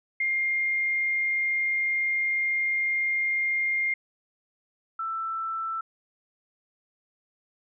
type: tone pair in turn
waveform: sine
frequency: 2117 / 1329.2 Hz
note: C7 / E6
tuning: +20 / +14 cents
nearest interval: minor sixth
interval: 806 cents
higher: first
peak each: -23 / -28 dBFS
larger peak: first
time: 0.2-3.94 / 4.99-5.81 s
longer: first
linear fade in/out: 5 ms
effects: none